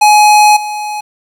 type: tone with level steps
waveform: square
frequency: 841 Hz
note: G#5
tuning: 22 cents sharp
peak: -4 / -18 dBFS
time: 0.01-1.01 s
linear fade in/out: 10 ms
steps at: 0.56 s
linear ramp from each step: 10 ms
effects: low-pass 12000 Hz 12 dB/octave + 7-bit